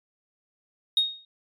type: tone with exponential decay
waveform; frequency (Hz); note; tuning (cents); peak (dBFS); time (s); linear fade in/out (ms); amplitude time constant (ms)
sine; 3729; A#7; 0; -14; 0.97-1.25; 2; 59
effects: tanh soft clip ceiling -14 dBFS + MP3 96 kbps